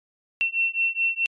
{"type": "beating tone pair", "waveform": "sine", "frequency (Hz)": [2705, 2709.7], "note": ["E7", "E7"], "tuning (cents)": [44, 47], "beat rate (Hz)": 4.7, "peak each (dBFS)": -24, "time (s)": [0.41, 1.26], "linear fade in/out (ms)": 0, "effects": ["MP3 48 kbps"]}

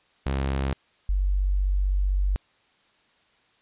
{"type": "tone pair in turn", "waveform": ["sawtooth", "sine"], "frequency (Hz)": [67.6, 47.8], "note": ["C#2", "G1"], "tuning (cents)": [-43, -43], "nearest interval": "tritone", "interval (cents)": 600, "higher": "first", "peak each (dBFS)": -20, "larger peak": "neither", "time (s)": [[0.26, 0.73], [1.09, 2.36]], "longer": "second", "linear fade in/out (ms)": 0, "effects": ["white hiss -63 dBFS RMS until 3.61 s", "resampled to 8000 Hz"]}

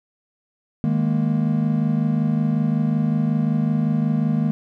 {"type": "chord", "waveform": "triangle", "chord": "D# suspended fourth", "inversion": "none", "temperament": "equal", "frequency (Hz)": [155.56, 207.7, 233.1], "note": ["D#3", "G#3", "A#3"], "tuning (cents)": [0, 0, 0], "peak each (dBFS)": [-19, -21, -20], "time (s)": [0.84, 4.51], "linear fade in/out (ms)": 0, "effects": []}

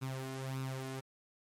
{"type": "tone with flanger", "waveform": "sawtooth", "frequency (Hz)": 132.4, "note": "C3", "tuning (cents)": 21, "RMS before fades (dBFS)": -40, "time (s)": [0.01, 1.01], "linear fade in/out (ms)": 20, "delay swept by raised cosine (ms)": [0.77, 2.87], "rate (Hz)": 1.7, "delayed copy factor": 0.65, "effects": ["MP3 64 kbps"]}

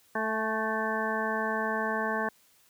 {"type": "harmonic tone with a mistuned harmonic", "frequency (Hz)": 220, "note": "A3", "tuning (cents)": 0, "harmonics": [1, 2, 3, 4, 5, 7, 8], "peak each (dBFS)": [-35, -35, -35, -35, -35, -35, -35], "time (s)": [0.15, 2.29], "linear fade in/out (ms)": 5, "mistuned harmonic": 4, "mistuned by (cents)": -25, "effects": ["white hiss -63 dBFS RMS until 2.69 s", "high-pass 60 Hz 12 dB/octave"]}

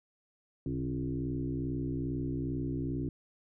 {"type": "tone with frequency modulation", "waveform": "sine", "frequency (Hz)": 207.7, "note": "G#3", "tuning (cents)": 0, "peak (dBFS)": -31, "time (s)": [0.66, 3.09], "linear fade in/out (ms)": 2, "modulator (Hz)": 62.4, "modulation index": 2.2, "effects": []}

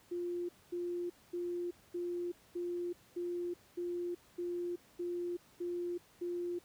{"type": "tone bursts", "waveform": "sine", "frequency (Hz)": 350.4, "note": "F4", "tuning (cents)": 6, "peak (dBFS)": -35, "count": 11, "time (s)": [0.11, 6.59], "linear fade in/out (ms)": 10, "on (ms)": 380, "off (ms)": 230, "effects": ["pink hiss -64 dBFS RMS until 6.64 s", "high-pass 60 Hz 12 dB/octave"]}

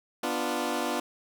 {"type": "chord", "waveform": "15% pulse", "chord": "B diminished", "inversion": "none", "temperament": "equal with one note detuned", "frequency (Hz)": [246.9, 295.5, 349.2], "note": ["B3", "D4", "F4"], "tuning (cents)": [0, 11, 0], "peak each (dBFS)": -26, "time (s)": [0.23, 1], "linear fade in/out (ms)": 5, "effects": []}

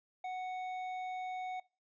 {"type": "tone with hard clipping", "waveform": "triangle", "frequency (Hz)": 740, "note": "F#5", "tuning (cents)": 0, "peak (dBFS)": -39, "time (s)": [0.24, 1.6], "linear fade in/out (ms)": 5, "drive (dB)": 11, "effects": ["noise-tail reverb RT60 0.3 s tail -22 dB re dry", "resampled to 16000 Hz"]}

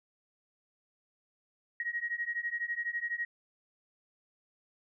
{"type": "beating tone pair", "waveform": "sine", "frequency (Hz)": [1884, 1896], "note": ["A#6", "A#6"], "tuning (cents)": [18, 29], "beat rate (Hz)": 12, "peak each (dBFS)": [-36, -35], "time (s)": [1.8, 3.25], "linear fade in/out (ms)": 2, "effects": []}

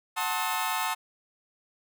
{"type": "chord", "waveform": "sawtooth", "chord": "F# diminished seventh", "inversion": "none", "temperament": "just", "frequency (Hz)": [740, 888, 1065.6, 1278.7], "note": ["F#5", "A5", "C6", "Eb6"], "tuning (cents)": [0, 16, 31, 47], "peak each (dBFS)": [-31, -27, -30, -30], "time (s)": [0.16, 0.95], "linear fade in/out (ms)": 20}
{"type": "noise with tremolo", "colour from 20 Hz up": "violet", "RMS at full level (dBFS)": -38, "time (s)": [0.2, 0.87], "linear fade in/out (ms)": 5, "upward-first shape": "triangle", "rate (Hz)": 10, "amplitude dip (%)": 40}
{"effects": []}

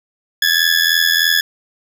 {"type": "ring-modulated tone", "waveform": "20% pulse", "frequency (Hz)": 1700, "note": "G#6", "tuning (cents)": 40, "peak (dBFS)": -4, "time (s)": [0.42, 1.41], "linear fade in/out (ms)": 2, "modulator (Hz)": 41.6, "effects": []}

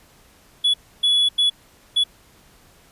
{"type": "tone bursts at uneven times", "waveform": "triangle", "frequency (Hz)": 3400, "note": "G#7", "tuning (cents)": 40, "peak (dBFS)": -13, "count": 4, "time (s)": [[0.64, 0.74], [1.03, 1.29], [1.38, 1.5], [1.96, 2.04]], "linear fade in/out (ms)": 10, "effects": ["pink hiss -53 dBFS RMS until 2.91 s", "resampled to 32000 Hz"]}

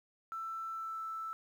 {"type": "tone with pitch glide", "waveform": "triangle", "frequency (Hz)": [1330, 1320.8], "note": ["E6", "E6"], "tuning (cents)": [15, 3], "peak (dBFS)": -34, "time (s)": [0.32, 1.33], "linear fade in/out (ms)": 0, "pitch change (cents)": -12, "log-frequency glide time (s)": [0.72, 1], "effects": ["tanh soft clip ceiling -36 dBFS", "11-bit"]}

